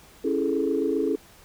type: chord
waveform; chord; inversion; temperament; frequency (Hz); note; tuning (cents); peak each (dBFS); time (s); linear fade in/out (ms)
sine; A major seventh; first; just; 275 / 330 / 412.5 / 440; C#4 / E4 / G#4 / A4; -14 / +2 / -12 / 0; -27; 0.24-1.16; 10
effects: tanh soft clip ceiling -11 dBFS + pink hiss -52 dBFS RMS until 1.44 s